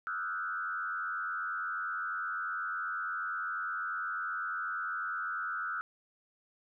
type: tone with frequency modulation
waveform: sine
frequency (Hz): 1396.9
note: F6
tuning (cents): 0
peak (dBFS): -33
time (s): 0.07-5.81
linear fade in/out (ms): 0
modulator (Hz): 88.3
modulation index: 1.5
effects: none